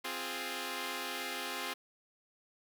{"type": "chord", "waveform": "5% pulse", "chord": "F minor", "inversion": "second", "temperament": "equal", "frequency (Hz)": [261.6, 349.2, 415.3], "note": ["C4", "F4", "Ab4"], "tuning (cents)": [0, 0, 0], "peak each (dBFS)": -30, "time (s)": [0.04, 1.74], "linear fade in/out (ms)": 10, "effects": []}